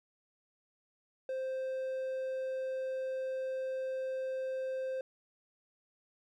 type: tone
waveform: triangle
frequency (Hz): 523.3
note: C5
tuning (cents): 0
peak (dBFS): -32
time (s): 1.29-5.01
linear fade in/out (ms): 2
effects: none